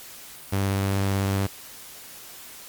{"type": "tone with vibrato", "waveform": "sawtooth", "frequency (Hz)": 98, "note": "G2", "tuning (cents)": 0, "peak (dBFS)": -18, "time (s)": [0.52, 1.47], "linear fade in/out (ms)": 10, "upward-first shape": "triangle", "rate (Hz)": 16, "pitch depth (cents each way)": 15, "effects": ["white hiss -43 dBFS RMS until 2.68 s", "Opus 48 kbps"]}